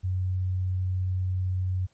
sine tone, 92.5 Hz, F#2, in tune, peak -24 dBFS, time 0.03-1.87 s, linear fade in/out 20 ms, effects pink hiss -67 dBFS RMS until 1.93 s + MP3 32 kbps

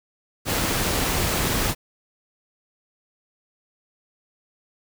pink noise with amplitude modulation, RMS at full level -22 dBFS, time 0.45-1.75 s, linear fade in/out 50 ms, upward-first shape sine, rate 295 Hz, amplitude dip 25%, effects none

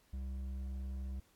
triangle tone with hard clipping, 66 Hz, C2, 16 cents sharp, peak -40 dBFS, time 0.13-1.2 s, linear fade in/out 5 ms, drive 10 dB, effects pink hiss -70 dBFS RMS until 1.35 s + AAC 64 kbps

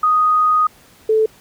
sine tone pair in turn, 1244.5 / 437.7 Hz, D#6 / A4, 0 / -9 cents, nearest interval octave + tritone, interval 1809 cents, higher first, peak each -11 dBFS, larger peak neither, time 0.03-0.67 / 1.09-1.26 s, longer first, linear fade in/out 5 ms, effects pink hiss -48 dBFS RMS until 1.4 s + high-pass 60 Hz 12 dB/octave

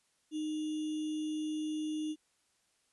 sine tone with sample-and-hold, 307.7 Hz, D#4, 19 cents flat, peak -33 dBFS, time 0.31-2.16 s, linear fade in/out 50 ms, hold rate 3150 Hz, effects white hiss -74 dBFS RMS until 2.92 s + resampled to 24000 Hz

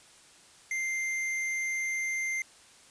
triangle tone with hard clipping, 2093 Hz, C7, in tune, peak -31 dBFS, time 0.71-2.42 s, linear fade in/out 2 ms, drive 14 dB, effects white hiss -56 dBFS RMS until 2.9 s + resampled to 22050 Hz

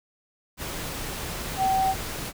sine tone in noise, 766 Hz, G5, 40 cents flat, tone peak -20 dBFS, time 1.57-1.95 s, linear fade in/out 50 ms, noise pink, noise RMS -33 dBFS, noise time 0.57-2.33 s, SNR +10 dB, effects none

